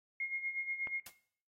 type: tone with tremolo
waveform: sine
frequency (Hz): 2144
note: C7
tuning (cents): +42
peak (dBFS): -33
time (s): 0.2-1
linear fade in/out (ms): 2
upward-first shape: sine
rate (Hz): 8.3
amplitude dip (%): 70
type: click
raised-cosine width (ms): 0.5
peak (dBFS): -31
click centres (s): 0.872
type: noise with exponential decay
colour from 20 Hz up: white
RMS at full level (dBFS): -42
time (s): 1.06-1.15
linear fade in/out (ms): 5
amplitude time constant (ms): 18
effects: noise-tail reverb RT60 0.6 s tail -17 dB re dry + AAC 48 kbps